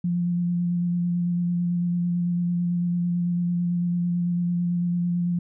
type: tone with vibrato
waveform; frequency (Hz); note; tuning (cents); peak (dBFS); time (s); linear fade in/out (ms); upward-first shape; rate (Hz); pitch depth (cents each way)
sine; 174.61; F3; 0; -21; 0.04-5.39; 5; square; 9; 12
effects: none